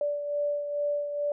sine beating tone pair, 582 / 584.3 Hz, D5 / D5, -16 / -9 cents, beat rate 2.3 Hz, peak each -27 / -36 dBFS, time 0.01-1.32 s, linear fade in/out 2 ms, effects none

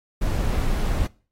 brown noise, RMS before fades -22 dBFS, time 0.21-1.07 s, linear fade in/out 10 ms, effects noise-tail reverb RT60 0.4 s tail -22 dB re dry + AAC 48 kbps

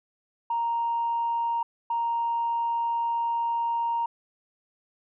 sine tone bursts at uneven times, 932.3 Hz, A#5, in tune, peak -23 dBFS, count 2, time 0.5-1.63 / 1.9-4.06 s, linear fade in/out 5 ms, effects tanh soft clip ceiling -19 dBFS

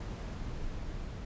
brown noise with level ramp, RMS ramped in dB -37 to -40 dBFS, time 0-1.25 s, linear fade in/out 5 ms, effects resampled to 16000 Hz

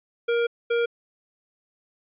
square tone bursts at uneven times, 470 Hz, A#4, 14 cents sharp, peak -21 dBFS, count 2, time 0.28-0.47 / 0.7-0.86 s, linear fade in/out 10 ms, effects resampled to 8000 Hz

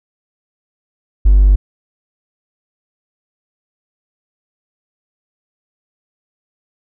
triangle tone with hard clipping, 49 Hz, G1, in tune, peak -5 dBFS, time 1.25-1.56 s, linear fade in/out 10 ms, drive 3 dB, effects none

